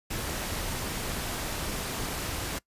pink noise with amplitude modulation, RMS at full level -31 dBFS, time 0.1-2.59 s, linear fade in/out 10 ms, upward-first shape sine, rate 232 Hz, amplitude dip 45%, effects noise-tail reverb RT60 0.1 s tail -22 dB re dry + resampled to 32000 Hz

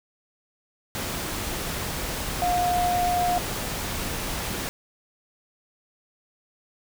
sine tone in noise, 712 Hz, F5, 33 cents sharp, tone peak -21 dBFS, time 2.42-3.38 s, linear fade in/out 0 ms, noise pink, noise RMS -30 dBFS, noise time 0.95-4.69 s, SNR +6 dB, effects none

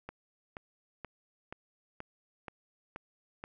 click train, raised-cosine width 0.5 ms, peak -26 dBFS, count 8, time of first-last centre 0.09-3.439 s, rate 2.09 Hz, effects none

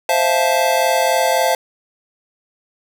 square chord, F major seventh, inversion second, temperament just, 523.8 / 654.8 / 698.5 / 873.1 Hz, C5 / E5 / F5 / A5, +2 / -12 / 0 / -14 cents, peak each -20 dBFS, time 0.09-1.55 s, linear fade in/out 2 ms, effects none

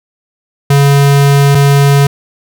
square tone pair in turn, 140.8 / 140.8 Hz, C#3 / C#3, +27 / +27 cents, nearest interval unison, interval 0 cents, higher neither, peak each -5 dBFS, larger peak neither, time 0.7-1.55 / 1.55-2.07 s, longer first, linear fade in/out 5 ms, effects none

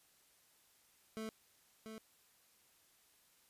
25% pulse tone with echo, 220 Hz, A3, in tune, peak -38 dBFS, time 1.17-1.29 s, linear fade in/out 0 ms, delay 690 ms, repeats 1, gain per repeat -6 dB, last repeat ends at 1.98 s, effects white hiss -70 dBFS RMS until 3.49 s + resampled to 32000 Hz

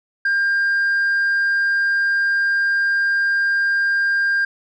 sine tone, 1600 Hz, G6, 35 cents sharp, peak -13 dBFS, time 0.25-4.45 s, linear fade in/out 5 ms, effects tanh soft clip ceiling -14 dBFS

